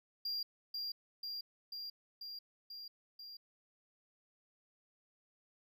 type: tone with echo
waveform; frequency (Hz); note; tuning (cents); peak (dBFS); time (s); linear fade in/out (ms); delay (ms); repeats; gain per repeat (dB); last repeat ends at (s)
triangle; 4778; D8; +29; -35; 0.25-0.43; 5; 490; 6; -2; 3.37
effects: none